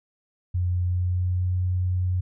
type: tone with pitch glide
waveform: sine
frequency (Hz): 89.4 to 91.02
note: F2 to F#2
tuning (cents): +41 to -28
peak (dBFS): -21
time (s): 0.54-2.21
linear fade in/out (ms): 10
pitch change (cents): +31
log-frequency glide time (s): 0.83-1.56
effects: none